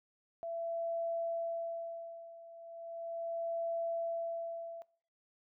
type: tone with tremolo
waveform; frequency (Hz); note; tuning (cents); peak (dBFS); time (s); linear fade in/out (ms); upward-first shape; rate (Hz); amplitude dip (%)
sine; 670; E5; +28; -33; 0.43-4.82; 0; sine; 0.37; 85
effects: noise-tail reverb RT60 0.5 s tail -22 dB re dry